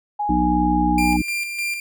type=tone with pitch glide; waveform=sine; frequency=830.6 to 825.8 Hz; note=G#5 to G#5; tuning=0 to -10 cents; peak=-20 dBFS; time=0.19-1.17 s; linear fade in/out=10 ms; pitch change=-10 cents; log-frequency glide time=0.4-0.96 s
type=harmonic tone; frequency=61.1 Hz; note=B1; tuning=18 cents flat; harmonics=1 / 3 / 4 / 5; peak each=-24 / -23 / -24 / -20 dBFS; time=0.29-1.22 s; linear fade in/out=5 ms
type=tone with tremolo; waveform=40% pulse; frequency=2384 Hz; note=D7; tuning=25 cents sharp; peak=-21 dBFS; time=0.98-1.8 s; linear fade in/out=2 ms; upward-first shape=square; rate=3.3 Hz; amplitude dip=45%
effects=none